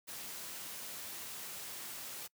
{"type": "noise", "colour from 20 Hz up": "white", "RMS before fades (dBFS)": -45, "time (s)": [0.07, 2.28], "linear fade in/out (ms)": 20, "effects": ["noise-tail reverb RT60 0.1 s tail -25 dB re dry", "high-pass 100 Hz 12 dB/octave"]}